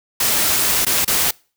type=noise with dropouts; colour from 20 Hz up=white; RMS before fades=-17 dBFS; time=0.2-1.31 s; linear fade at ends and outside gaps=5 ms; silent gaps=0.85-0.865 / 1.048-1.077 s; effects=noise-tail reverb RT60 0.4 s tail -26 dB re dry